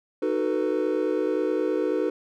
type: chord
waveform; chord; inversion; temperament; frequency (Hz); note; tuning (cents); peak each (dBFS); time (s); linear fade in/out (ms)
triangle; B dominant seventh; first; just; 308.7 / 370.4 / 444.5 / 493.9; D#4 / F#4 / A4 / B4; -14 / +2 / +18 / 0; -26; 0.22-2.1; 5
effects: none